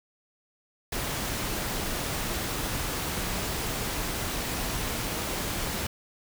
sine tone in noise, 180 Hz, F#3, 47 cents flat, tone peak -38 dBFS, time 3.09-3.4 s, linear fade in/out 5 ms, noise pink, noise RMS -31 dBFS, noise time 0.92-5.87 s, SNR -10 dB, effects none

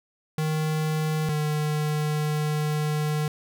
square tone pair in turn, 155.56 / 151.39 Hz, D#3 / D#3, 0 / -47 cents, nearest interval unison, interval 47 cents, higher first, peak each -24 dBFS, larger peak neither, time 0.38-1.29 / 1.29-3.28 s, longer second, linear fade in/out 2 ms, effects none

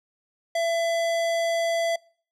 sine tone with hard clipping, 670 Hz, E5, 28 cents sharp, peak -24 dBFS, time 0.55-1.96 s, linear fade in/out 5 ms, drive 18 dB, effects noise-tail reverb RT60 0.5 s tail -26 dB re dry

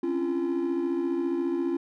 triangle tone cluster, 269.4 / 284 / 342.2 Hz, C#4 / C#4 / F4, -49 / +42 / -35 cents, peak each -28 / -31 / -24 dBFS, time 0.03-1.77 s, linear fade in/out 5 ms, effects tanh soft clip ceiling -18 dBFS

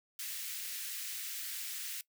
white high-pass noise, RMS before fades -41 dBFS, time 0.19-2.01 s, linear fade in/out 2 ms, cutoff 1700 Hz, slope 24 dB/octave, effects noise-tail reverb RT60 0.1 s tail -20 dB re dry

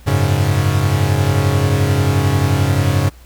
45% pulse chord, F# suspended second, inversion none, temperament equal, 92.5 / 103.83 / 138.59 Hz, F#2 / G#2 / C#3, 0 / 0 / 0 cents, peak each -17 dBFS, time 0.06-3.1 s, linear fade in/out 20 ms, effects added 60 Hz sine -39 dBFS peak until 3.25 s + pink hiss -48 dBFS RMS until 3.25 s

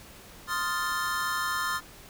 square chord, F dominant seventh, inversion second, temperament equal, 1046.5 / 1244.5 / 1396.9 / 1760 Hz, C6 / Eb6 / F6 / A6, 0 / 0 / 0 / 0 cents, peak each -34 dBFS, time 0.47-1.81 s, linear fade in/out 50 ms, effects pink hiss -49 dBFS RMS until 2.09 s

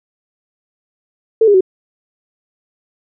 sine tone with pitch steps, 445.6 / 408.6 / 374.7 Hz, A4 / G#4 / F#4, +22 / -28 / +22 cents, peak -6 dBFS, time 1.41-1.608 s, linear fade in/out 5 ms, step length 66 ms, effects none

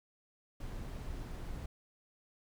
brown noise, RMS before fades -42 dBFS, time 0.6-1.66 s, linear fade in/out 5 ms, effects none

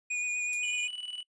square tone with vibrato, 2455 Hz, D#7, 24 cents flat, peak -30 dBFS, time 0.1-0.88 s, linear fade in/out 10 ms, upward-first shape sine, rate 8.1 Hz, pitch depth 15 cents each way
violet noise with exponential decay, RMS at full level -36 dBFS, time 0.53-0.64 s, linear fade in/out 0 ms, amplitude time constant 23 ms
triangle tone with tremolo, 2960 Hz, F#7, in tune, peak -33 dBFS, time 0.63-1.23 s, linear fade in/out 2 ms, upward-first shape square, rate 20 Hz, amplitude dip 55%
effects noise-tail reverb RT60 0.1 s tail -25 dB re dry + resampled to 24000 Hz

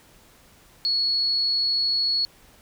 sine tone, 4367 Hz, C#8, 27 cents flat, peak -20 dBFS, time 0.85-2.25 s, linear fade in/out 0 ms, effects pink hiss -54 dBFS RMS until 2.61 s

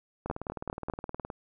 two click trains, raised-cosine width 1 ms, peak -16 / -22 dBFS, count 4 / 21, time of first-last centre 0.3-0.899 / 0.26-1.302 s, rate 5.01 / 19.2 Hz, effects none

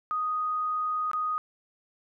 sine tone with dropouts, 1244.5 Hz, D#6, in tune, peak -26 dBFS, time 0.11-1.38 s, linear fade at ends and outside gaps 0 ms, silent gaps 1.114-1.133 s, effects none

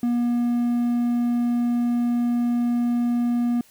triangle tone, 239.8 Hz, A#3, 49 cents sharp, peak -17 dBFS, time 0.03-3.61 s, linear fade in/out 2 ms, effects white hiss -55 dBFS RMS until 3.7 s

